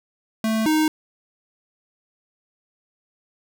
square tone pair in turn, 220.8 / 310.7 Hz, A3 / D#4, +6 / -2 cents, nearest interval tritone, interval 592 cents, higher second, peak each -20 / -17 dBFS, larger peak second, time 0.44-0.66 / 0.66-0.88 s, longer neither, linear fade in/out 2 ms, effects none

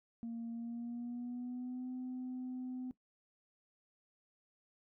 sine tone with pitch glide, 231.5 to 253.9 Hz, A#3 to B3, -12 to +48 cents, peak -38 dBFS, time 0.23-2.91 s, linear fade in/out 0 ms, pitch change +160 cents, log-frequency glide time 0.51-1.89 s, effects noise-tail reverb RT60 0.1 s tail -18 dB re dry + tanh soft clip ceiling -37 dBFS

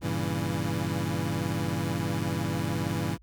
25% pulse chord, G diminished seventh, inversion none, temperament equal, 98 / 116.54 / 138.59 / 164.81 Hz, G2 / Bb2 / Db3 / Fb3, 0 / 0 / 0 / 0 cents, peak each -29 / -31 / -30 / -28 dBFS, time 0.01-3.18 s, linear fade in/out 50 ms, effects added 53 Hz sine -53 dBFS peak until 3.22 s

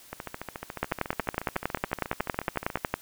two click trains, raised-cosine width 0.5 ms, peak -10 / -19 dBFS, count 24 / 38, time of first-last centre 0.83-2.94 / 0.13-2.773 s, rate 10.9 / 14 Hz, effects white hiss -52 dBFS RMS until 3.01 s

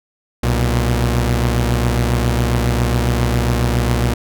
sawtooth tone pair together, 63.01 / 118.7 Hz, B1 / A#2, +35 / +32 cents, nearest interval major seventh, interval 1097 cents, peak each -13 dBFS, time 0.43-4.14 s, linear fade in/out 5 ms, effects none

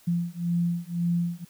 sine beating tone pair, 171.3 / 173.2 Hz, F3 / F3, -33 / -14 cents, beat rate 1.9 Hz, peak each -27 dBFS, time 0.07-1.45 s, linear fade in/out 10 ms, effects white hiss -57 dBFS RMS until 1.49 s

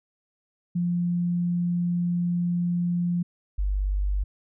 sine tone pair in turn, 174.61 / 49 Hz, F3 / G1, 0 / 0 cents, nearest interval octave + minor seventh, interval 2200 cents, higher first, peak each -22 dBFS, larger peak neither, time 0.75-3.23 / 3.58-4.24 s, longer first, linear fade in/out 10 ms, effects none

